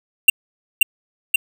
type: tone with echo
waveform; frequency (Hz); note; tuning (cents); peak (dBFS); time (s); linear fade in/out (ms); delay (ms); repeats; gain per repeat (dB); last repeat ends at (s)
square; 2762; F7; -20; -5; 0.28-0.3; 5; 530; 2; -3; 1.36
effects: none